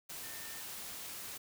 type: tone in noise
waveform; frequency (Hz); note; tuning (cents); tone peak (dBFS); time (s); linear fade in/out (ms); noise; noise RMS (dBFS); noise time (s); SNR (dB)
sine; 1800; A6; +39; -53; 0.23-0.61; 10; white; -45; 0.09-1.38; -11
effects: none